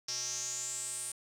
square tone with band-pass filter sweep, 123.47 Hz, B2, in tune, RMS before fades -38 dBFS, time 0.08-1.12 s, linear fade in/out 5 ms, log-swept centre 5500 to 9100 Hz, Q 8, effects none

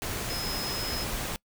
sine tone in noise, 5120 Hz, D#8, 49 cents sharp, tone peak -34 dBFS, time 0.3-1.04 s, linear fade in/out 0 ms, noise pink, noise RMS -33 dBFS, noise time 0.02-1.36 s, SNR -4 dB, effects noise-tail reverb RT60 0.1 s tail -24 dB re dry

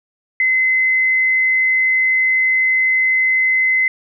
sine tone, 2048 Hz, C7, 38 cents flat, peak -12 dBFS, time 0.4-3.88 s, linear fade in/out 2 ms, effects none

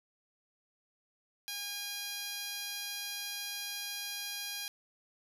10% pulse tone with band-pass filter, 814 Hz, G#5, 35 cents flat, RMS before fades -40 dBFS, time 1.48-4.68 s, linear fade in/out 0 ms, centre 8600 Hz, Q 0.59, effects none

